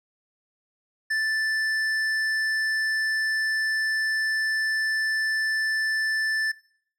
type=tone with tanh clipping; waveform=sine; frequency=1760 Hz; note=A6; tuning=in tune; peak=-24 dBFS; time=1.1-6.52 s; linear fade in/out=10 ms; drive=10 dB; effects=noise-tail reverb RT60 0.6 s tail -21 dB re dry